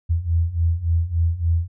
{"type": "beating tone pair", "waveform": "sine", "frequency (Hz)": [81.7, 85.2], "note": ["E2", "F2"], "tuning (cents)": [-15, -42], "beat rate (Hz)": 3.5, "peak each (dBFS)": [-22, -19], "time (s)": [0.09, 1.68], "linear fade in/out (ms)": 20, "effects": []}